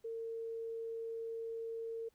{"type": "tone", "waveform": "sine", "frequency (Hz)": 455, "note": "A#4", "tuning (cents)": -42, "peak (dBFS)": -39, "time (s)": [0.04, 2.09], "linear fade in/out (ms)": 10, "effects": ["pink hiss -75 dBFS RMS until 2.14 s"]}